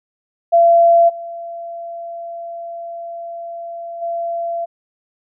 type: tone with level steps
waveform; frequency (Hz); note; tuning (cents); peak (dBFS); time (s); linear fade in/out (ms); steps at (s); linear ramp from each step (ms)
sine; 680; F5; -46; -7 / -26 / -19; 0.52-4.66; 20; 1.08 / 4.01; 20
effects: none